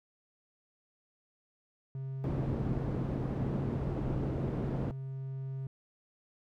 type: tone with tremolo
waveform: triangle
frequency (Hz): 133.8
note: C3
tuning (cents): +39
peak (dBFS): -33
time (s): 1.95-5.67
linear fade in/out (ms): 2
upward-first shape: triangle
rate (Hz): 0.6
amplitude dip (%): 25
type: low-pass noise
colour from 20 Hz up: white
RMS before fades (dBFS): -35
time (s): 2.24-4.91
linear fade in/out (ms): 0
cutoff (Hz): 290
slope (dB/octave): 12
effects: none